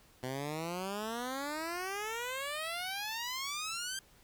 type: exponential sweep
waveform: 10% pulse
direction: up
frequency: 125.3 to 1594 Hz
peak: -28 dBFS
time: 0.23-3.99 s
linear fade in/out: 2 ms
effects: pink hiss -63 dBFS RMS until 4.23 s